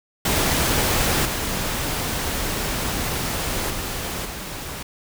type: noise with level steps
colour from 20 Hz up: pink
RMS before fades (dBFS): -20 / -25 / -28 / -32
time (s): 0.25-4.83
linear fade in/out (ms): 5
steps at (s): 1.25 / 3.7 / 4.25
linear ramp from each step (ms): 5
effects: none